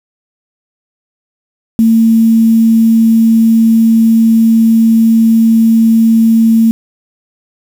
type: tone with quantisation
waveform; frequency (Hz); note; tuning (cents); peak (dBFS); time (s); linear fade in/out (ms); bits
sine; 225.8; A3; +45; -4; 1.79-6.71; 0; 5
effects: none